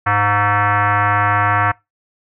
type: tone with frequency modulation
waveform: sine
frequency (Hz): 104.4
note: G#2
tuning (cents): +10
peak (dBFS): -12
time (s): 0.06-1.72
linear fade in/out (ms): 10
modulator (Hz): 411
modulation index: 4.1
effects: noise-tail reverb RT60 0.2 s tail -23 dB re dry